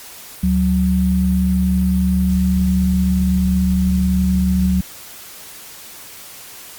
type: tone pair together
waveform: sine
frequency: 73.26 / 184.6 Hz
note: D2 / F#3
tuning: -4 / -4 cents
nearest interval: octave + major third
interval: 1600 cents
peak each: -18 / -14 dBFS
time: 0.43-4.81 s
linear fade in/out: 5 ms
effects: white hiss -37 dBFS RMS until 6.78 s + Opus 48 kbps